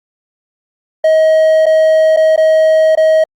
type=tone with dropouts; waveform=triangle; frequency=633 Hz; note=D#5; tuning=30 cents sharp; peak=-4 dBFS; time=1.04-3.24 s; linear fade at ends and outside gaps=5 ms; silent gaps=1.658-1.664 / 2.164-2.17 / 2.362-2.376 / 2.953-2.973 s; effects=Opus 48 kbps